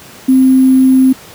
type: tone with sample-and-hold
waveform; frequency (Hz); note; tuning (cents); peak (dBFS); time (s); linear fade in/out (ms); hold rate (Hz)
sine; 261.6; C4; 0; -4; 0.28-1.13; 10; 11025
effects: pink hiss -35 dBFS RMS until 1.34 s + high-pass 100 Hz 12 dB/octave